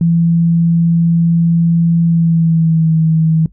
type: tone with pitch glide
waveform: sine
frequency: 167.8 to 160.22 Hz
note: E3 to E3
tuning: +31 to -49 cents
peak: -8 dBFS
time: 0.01-3.46 s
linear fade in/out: 2 ms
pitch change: -80 cents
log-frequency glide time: 2.04-2.94 s
effects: noise-tail reverb RT60 0.1 s tail -19 dB re dry + added 50 Hz sine -41 dBFS peak until 3.52 s